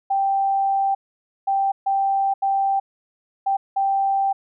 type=tone bursts at uneven times; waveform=sine; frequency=784 Hz; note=G5; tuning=in tune; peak=-17 dBFS; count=6; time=0.1-0.95 / 1.47-1.72 / 1.86-2.34 / 2.42-2.8 / 3.46-3.57 / 3.76-4.33 s; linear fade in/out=10 ms; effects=none